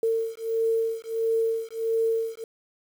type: beating tone pair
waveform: sine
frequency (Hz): 451.4 / 452.9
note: A4 / A#4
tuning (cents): +44 / -50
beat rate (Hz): 1.5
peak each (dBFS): -26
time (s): 0.03-2.44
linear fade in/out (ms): 2
effects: 8-bit